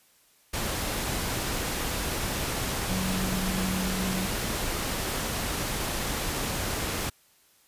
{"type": "tone in noise", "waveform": "sine", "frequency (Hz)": 186.8, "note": "F#3", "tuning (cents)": 17, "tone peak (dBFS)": -29, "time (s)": [2.9, 4.26], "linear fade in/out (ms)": 10, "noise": "pink", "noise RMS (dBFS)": -30, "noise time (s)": [0.53, 7.1], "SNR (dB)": -2, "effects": ["white hiss -62 dBFS RMS until 7.67 s", "resampled to 32000 Hz"]}